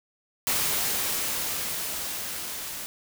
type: noise with level ramp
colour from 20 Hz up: white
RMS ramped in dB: -25 to -36 dBFS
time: 0.47-2.86 s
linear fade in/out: 0 ms
effects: none